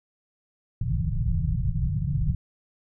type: low-pass noise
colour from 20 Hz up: white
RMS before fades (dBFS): -25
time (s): 0.81-2.35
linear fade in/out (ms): 5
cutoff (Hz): 170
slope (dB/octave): 96
effects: none